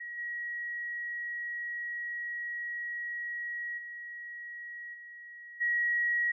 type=tone with level steps; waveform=sine; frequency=1907 Hz; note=A#6; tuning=39 cents sharp; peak=-38 / -34 / -40 / -45 / -26 dBFS; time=0-6.32 s; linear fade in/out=10 ms; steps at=0.17 / 3.77 / 4.93 / 5.6 s; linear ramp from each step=20 ms; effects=none